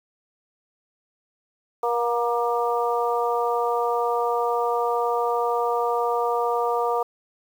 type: harmonic tone with a mistuned harmonic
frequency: 238 Hz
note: A#3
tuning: 36 cents sharp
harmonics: 2 / 3 / 4 / 5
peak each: -24 / -26 / -27 / -28 dBFS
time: 1.83-7.03 s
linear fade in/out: 5 ms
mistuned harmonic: 4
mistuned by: -17 cents
effects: 8-bit